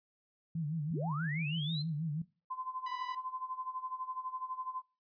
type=tone with vibrato; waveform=sine; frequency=155.56 Hz; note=D#3; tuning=in tune; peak=-33 dBFS; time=0.55-2.22 s; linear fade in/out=5 ms; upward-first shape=sine; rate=6.2 Hz; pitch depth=120 cents each way
type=linear sweep; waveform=sine; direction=up; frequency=64.4 to 4186 Hz; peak=-38 dBFS; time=0.9-1.83 s; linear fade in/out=20 ms
type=tone with tremolo; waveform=sine; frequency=1029 Hz; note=C6; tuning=29 cents flat; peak=-35 dBFS; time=2.5-4.82 s; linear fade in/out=10 ms; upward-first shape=sine; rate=12 Hz; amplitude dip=80%
type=tone; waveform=sawtooth; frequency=987.8 Hz; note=B5; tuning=in tune; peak=-38 dBFS; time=2.86-3.15 s; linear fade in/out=5 ms
effects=noise-tail reverb RT60 0.3 s tail -18 dB re dry + resampled to 11025 Hz